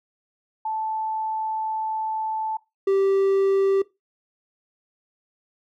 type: tone pair in turn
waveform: sine / triangle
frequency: 876 / 390.2 Hz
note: A5 / G4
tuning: -8 / -8 cents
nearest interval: octave + major second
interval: 1400 cents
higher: first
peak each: -24 / -15 dBFS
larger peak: second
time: 0.65-2.57 / 2.87-3.82 s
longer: first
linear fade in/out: 5 ms
effects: noise-tail reverb RT60 0.2 s tail -19 dB re dry